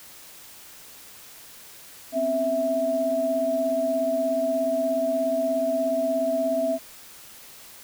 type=tone cluster; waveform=sine; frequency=254.7 / 271.5 / 657 Hz; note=C4 / C#4 / E5; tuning=-46 / -36 / -6 cents; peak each=-31 / -31 / -22 dBFS; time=2.12-6.79 s; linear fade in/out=50 ms; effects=white hiss -46 dBFS RMS until 7.83 s